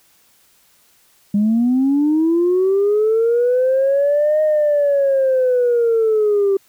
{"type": "linear two-way sweep", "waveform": "sine", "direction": "up then down", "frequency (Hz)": [200, 620, 387.6], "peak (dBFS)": -11, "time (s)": [1.34, 6.57], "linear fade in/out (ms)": 5, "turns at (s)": 4.42, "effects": ["tanh soft clip ceiling -9 dBFS", "white hiss -55 dBFS RMS until 6.68 s"]}